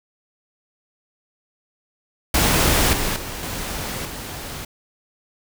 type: noise with level steps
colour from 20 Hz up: pink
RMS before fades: -17 / -23 / -31 / -28 / -32 dBFS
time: 2.34-4.65 s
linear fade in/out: 5 ms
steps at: 2.93 / 3.16 / 3.43 / 4.05 s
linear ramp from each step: 2 ms
effects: none